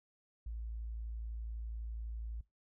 sine tone, 56 Hz, A1, 31 cents sharp, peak -39 dBFS, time 0.46-2.41 s, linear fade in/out 5 ms, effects noise-tail reverb RT60 0.2 s tail -21 dB re dry

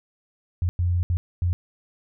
sine tone bursts at uneven times, 88 Hz, F2, 14 cents sharp, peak -19 dBFS, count 4, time 0.62-0.69 / 0.79-1.03 / 1.1-1.17 / 1.42-1.53 s, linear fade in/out 0 ms, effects none

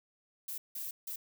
violet noise bursts at uneven times, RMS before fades -40 dBFS, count 3, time 0.48-0.58 / 0.75-0.91 / 1.07-1.16 s, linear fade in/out 5 ms, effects none

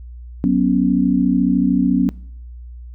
sine chord, F# suspended fourth, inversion none, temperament equal with one note detuned, 185 / 243.4 / 277.2 Hz, F#3 / B3 / C#4, 0 / -25 / 0 cents, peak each -17 dBFS, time 0.44-2.09 s, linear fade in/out 0 ms, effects noise-tail reverb RT60 0.6 s tail -23 dB re dry + added 60 Hz sine -32 dBFS peak until 2.94 s

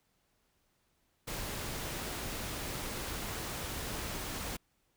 pink noise, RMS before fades -39 dBFS, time 1.27-4.57 s, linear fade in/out 10 ms, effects pink hiss -75 dBFS RMS until 4.96 s

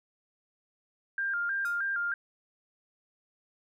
sine tone with vibrato, 1495 Hz, F#6, 17 cents sharp, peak -28 dBFS, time 1.18-2.14 s, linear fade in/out 2 ms, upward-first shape square, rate 3.2 Hz, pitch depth 110 cents each way
5% pulse tone with exponential decay, 1244.5 Hz, D#6, in tune, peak -32 dBFS, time 1.65-1.86 s, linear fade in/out 5 ms, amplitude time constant 44 ms
effects none

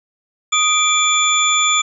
sine tone cluster, 1245 / 2344 / 3452 / 7060 Hz, D#6 / D7 / A7 / A8, +1 / -4 / -34 / +5 cents, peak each -18 dBFS, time 0.52-1.82 s, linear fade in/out 10 ms, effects none

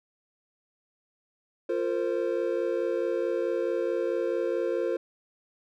triangle chord, F suspended fourth, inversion none, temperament equal with one note detuned, 349.2 / 458.7 / 523.3 Hz, F4 / Bb4 / C5, 0 / -28 / 0 cents, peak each -28 dBFS, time 1.69-4.97 s, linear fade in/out 5 ms, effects none

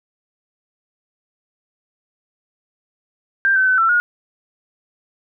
sine tone with pitch steps, 1583 / 1529 / 1515 / 1341 / 1439 Hz, G6 / G6 / F#6 / E6 / F#6, +17 / -44 / +40 / +29 / -49 cents, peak -12 dBFS, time 3.45-4 s, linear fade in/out 0 ms, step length 110 ms, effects none

